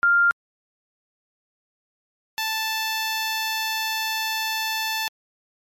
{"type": "tone pair in turn", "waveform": ["sine", "10% pulse"], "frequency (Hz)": [1396.9, 880], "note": ["F6", "A5"], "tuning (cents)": [0, 0], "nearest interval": "minor sixth", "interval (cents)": 800, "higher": "first", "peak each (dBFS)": [-14, -15], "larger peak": "first", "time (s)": [[0.03, 0.31], [2.38, 5.08]], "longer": "second", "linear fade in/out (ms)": 0, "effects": ["MP3 64 kbps"]}